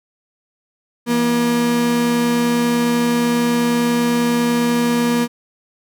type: tone pair together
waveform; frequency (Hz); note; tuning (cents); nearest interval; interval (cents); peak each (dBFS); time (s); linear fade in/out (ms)
35% pulse; 168.6 / 238.9; E3 / A#3; +39 / +43; tritone; 604; -25 / -13; 1.06-5.28; 50
effects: none